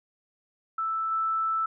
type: tone with level steps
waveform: sine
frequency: 1320 Hz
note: E6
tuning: 2 cents sharp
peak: -26 / -24 dBFS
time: 0.78-1.66 s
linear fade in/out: 5 ms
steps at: 1.11 s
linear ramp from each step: 10 ms
effects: none